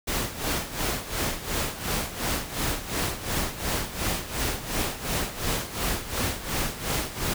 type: noise with tremolo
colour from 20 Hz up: pink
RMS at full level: -26 dBFS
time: 0.07-7.34 s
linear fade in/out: 10 ms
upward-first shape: sine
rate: 2.8 Hz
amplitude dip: 75%
effects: none